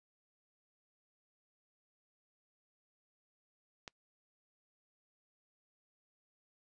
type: click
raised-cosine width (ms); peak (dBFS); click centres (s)
0.2; -27; 3.878
effects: noise-tail reverb RT60 0.1 s tail -25 dB re dry + resampled to 22050 Hz